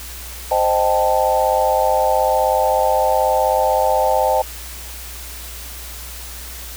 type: chord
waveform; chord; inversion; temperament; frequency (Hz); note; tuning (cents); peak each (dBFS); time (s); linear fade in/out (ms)
sine; A half-diminished seventh; first; equal; 523.3 / 622.3 / 784 / 880; C5 / Eb5 / G5 / A5; 0 / 0 / 0 / 0; -19; 0.51-4.42; 5
effects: added 60 Hz sine -34 dBFS peak until 6.76 s + white hiss -34 dBFS RMS until 6.76 s